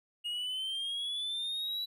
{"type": "exponential sweep", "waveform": "triangle", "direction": "up", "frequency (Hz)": [2858, 3951], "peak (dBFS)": -32, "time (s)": [0.24, 1.86], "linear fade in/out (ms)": 20, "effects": []}